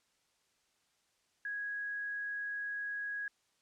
sine tone, 1658 Hz, G#6, 3 cents flat, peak -36 dBFS, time 1.45-3.28 s, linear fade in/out 2 ms, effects white hiss -75 dBFS RMS until 3.61 s + low-pass 8000 Hz 12 dB/octave

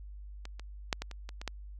clicks, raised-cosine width 0.2 ms, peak -26 / -28 / -11 / -19 / -27 / -26 / -24 / -17 dBFS, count 8, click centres 0.454 / 0.596 / 0.928 / 1.02 / 1.113 / 1.291 / 1.415 / 1.477 s, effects added 50 Hz sine -43 dBFS peak until 1.79 s

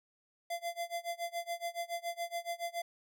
square tone with tremolo, 686 Hz, F5, 31 cents flat, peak -34 dBFS, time 0.5-2.82 s, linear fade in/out 5 ms, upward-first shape sine, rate 7.1 Hz, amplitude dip 95%, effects none

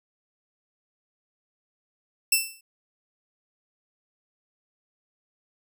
10% pulse tone with exponential decay, 2668 Hz, E7, 20 cents sharp, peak -7 dBFS, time 2.32-2.61 s, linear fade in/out 5 ms, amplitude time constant 61 ms, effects none

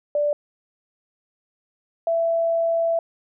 sine tone pair in turn, 587.3 / 665.8 Hz, D5 / E5, 0 / +17 cents, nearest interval major second, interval 217 cents, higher second, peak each -18 dBFS, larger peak neither, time 0.15-0.33 / 2.07-2.99 s, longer second, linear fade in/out 2 ms, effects none

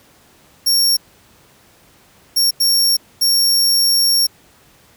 sawtooth tone bursts at uneven times, 5520 Hz, F8, 21 cents flat, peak -9 dBFS, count 4, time 0.66-0.97 / 2.36-2.51 / 2.6-2.97 / 3.21-4.27 s, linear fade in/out 10 ms, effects pink hiss -50 dBFS RMS until 4.96 s + high-pass 60 Hz 12 dB/octave

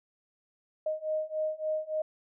sine beating tone pair, 620 / 623.5 Hz, D#5 / D#5, -6 / +3 cents, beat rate 3.5 Hz, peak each -33 / -32 dBFS, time 0.86-2.02 s, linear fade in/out 5 ms, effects none

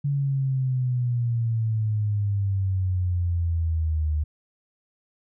sine exponential sweep, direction down, 143 to 75.1 Hz, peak -21 dBFS, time 0.04-4.24 s, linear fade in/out 10 ms, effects none

